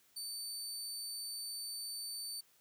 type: tone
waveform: 25% pulse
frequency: 4557 Hz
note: C#8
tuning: 47 cents sharp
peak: -36 dBFS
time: 0.16-2.41 s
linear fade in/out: 10 ms
effects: white hiss -69 dBFS RMS until 2.6 s + high-pass 80 Hz 12 dB/octave